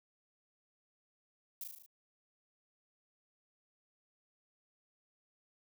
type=noise with echo; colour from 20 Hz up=violet; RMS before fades=-42 dBFS; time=1.61-1.64 s; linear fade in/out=2 ms; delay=37 ms; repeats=6; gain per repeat=-3 dB; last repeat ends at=1.862 s; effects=none